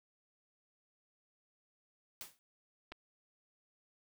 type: noise with exponential decay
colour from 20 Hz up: white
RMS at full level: -43 dBFS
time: 2.21-2.39 s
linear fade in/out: 0 ms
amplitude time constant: 39 ms
type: clicks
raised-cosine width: 0.3 ms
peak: -32 dBFS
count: 2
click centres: 2.919 / 2.922 s
effects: none